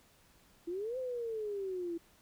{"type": "exponential two-way sweep", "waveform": "sine", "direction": "up then down", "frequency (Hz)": [331.8, 523.3, 331.8], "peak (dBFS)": -35, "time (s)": [0.67, 1.98], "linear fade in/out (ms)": 10, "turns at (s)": 0.98, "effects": ["pink hiss -65 dBFS RMS until 2.21 s"]}